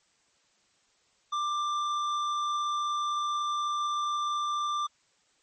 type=tone with hard clipping; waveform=sine; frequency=1184 Hz; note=D6; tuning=14 cents sharp; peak=-29 dBFS; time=1.32-4.87 s; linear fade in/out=10 ms; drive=9 dB; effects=white hiss -68 dBFS RMS until 5.42 s + MP3 32 kbps